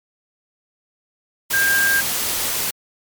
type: tone in noise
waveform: sine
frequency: 1600 Hz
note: G6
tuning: 35 cents sharp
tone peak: -15 dBFS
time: 1.53-2.01 s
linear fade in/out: 10 ms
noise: white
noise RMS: -22 dBFS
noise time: 1.5-2.71 s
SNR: +4 dB
effects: MP3 96 kbps